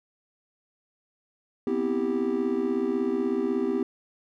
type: chord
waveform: triangle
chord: C major seventh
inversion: third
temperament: just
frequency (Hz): 245.3 / 261.6 / 327 / 392.4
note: B3 / C4 / E4 / G4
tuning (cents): -12 / 0 / -14 / +2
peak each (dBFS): -28 / -28 / -28 / -25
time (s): 1.67-3.83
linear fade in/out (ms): 2
effects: tanh soft clip ceiling -13 dBFS